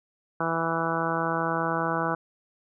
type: harmonic tone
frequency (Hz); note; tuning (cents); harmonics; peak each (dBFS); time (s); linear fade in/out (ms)
164.81; E3; 0; 1 / 2 / 3 / 4 / 5 / 6 / 7 / 8 / 9; -33 / -33 / -33 / -33 / -33 / -33 / -33 / -33 / -33; 0.4-2.15; 5
effects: none